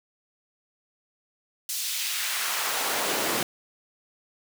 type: noise with high-pass filter sweep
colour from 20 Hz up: pink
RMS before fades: -28 dBFS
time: 1.69-3.43 s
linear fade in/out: 2 ms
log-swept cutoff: 5100 to 220 Hz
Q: 0.91
effects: none